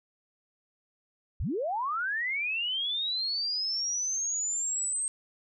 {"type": "linear sweep", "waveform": "sine", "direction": "up", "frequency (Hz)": [37.61, 8410], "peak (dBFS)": -28, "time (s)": [1.4, 5.08], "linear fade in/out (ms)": 0, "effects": []}